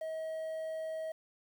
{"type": "tone with quantisation", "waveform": "triangle", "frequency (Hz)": 638, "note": "D#5", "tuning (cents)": 43, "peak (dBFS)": -34, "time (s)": [0.01, 1.12], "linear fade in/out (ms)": 5, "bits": 10, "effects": []}